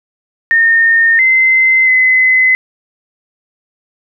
sine tone with pitch steps, 1829 / 2064 / 2035 Hz, A#6 / C7 / C7, -33 / -24 / -49 cents, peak -6 dBFS, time 0.51-2.55 s, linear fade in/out 0 ms, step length 680 ms, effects none

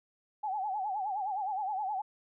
sine tone with vibrato, 801 Hz, G5, 37 cents sharp, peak -31 dBFS, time 0.43-2.02 s, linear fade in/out 10 ms, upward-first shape sine, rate 9.6 Hz, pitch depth 130 cents each way, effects none

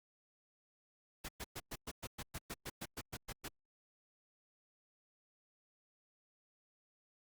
pink noise bursts, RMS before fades -44 dBFS, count 15, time 1.24-3.485 s, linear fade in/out 10 ms, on 47 ms, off 110 ms, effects Opus 48 kbps

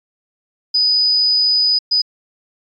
sine tone bursts at uneven times, 4978 Hz, D#8, in tune, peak -11 dBFS, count 2, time 0.74-1.79 / 1.91-2.02 s, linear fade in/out 10 ms, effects MP3 96 kbps

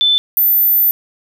sine tone pair in turn, 3520 / 14053 Hz, A7 / A9, 0 / -3 cents, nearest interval 2 octaves, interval 2397 cents, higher second, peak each -9 dBFS, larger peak neither, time 0.01-0.18 / 0.37-0.91 s, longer second, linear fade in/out 0 ms, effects 8-bit

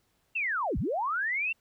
sine linear two-way sweep, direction down then up, 2759 to 36.25 to 2759 Hz, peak -27 dBFS, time 0.35-1.53 s, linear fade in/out 10 ms, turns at 0.78 s, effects pink hiss -72 dBFS RMS until 1.6 s

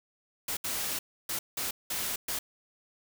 white noise bursts at uneven times, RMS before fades -33 dBFS, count 6, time 0.48-0.57 / 0.64-0.99 / 1.29-1.39 / 1.57-1.71 / 1.9-2.16 / 2.28-2.39 s, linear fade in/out 5 ms, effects none

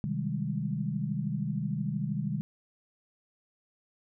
sine chord, Ab major seventh, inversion first, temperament just, 129.78 / 155.74 / 194.67 / 207.7 Hz, C3 / Eb3 / G3 / Ab3, -14 / +2 / -12 / 0 cents, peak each -35 / -33 / -35 / -36 dBFS, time 0.04-2.41 s, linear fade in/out 0 ms, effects none

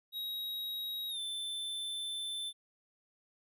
square tone with pitch glide, 3810 to 3534 Hz, A#7 to A7, +37 to +7 cents, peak -37 dBFS, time 0.12-2.53 s, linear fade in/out 50 ms, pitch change -130 cents, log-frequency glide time 1.09-1.19 s, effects none

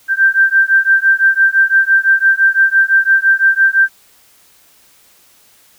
sine beating tone pair, 1568 / 1573.9 Hz, G6 / G6, 0 / +7 cents, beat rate 5.9 Hz, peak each -11 dBFS, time 0.08-3.89 s, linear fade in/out 50 ms, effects white hiss -49 dBFS RMS until 5.78 s

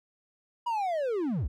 triangle linear sweep, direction down, 978 to 41.2 Hz, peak -25 dBFS, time 0.66-1.48 s, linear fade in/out 10 ms, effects none

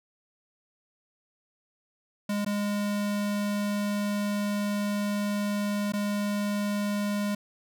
square tone with dropouts, 205.2 Hz, G#3, 21 cents flat, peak -27 dBFS, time 2.29-7.35 s, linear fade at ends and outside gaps 5 ms, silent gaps 2.448-2.462 / 5.922-5.935 s, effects none

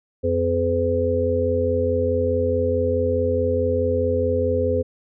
harmonic tone with a mistuned harmonic, 84.7 Hz, E2, 48 cents sharp, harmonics 1 / 3 / 5 / 6, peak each -24 / -27 / -24 / -21 dBFS, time 0.23-4.83 s, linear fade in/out 20 ms, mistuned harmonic 1, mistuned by +73 cents, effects none

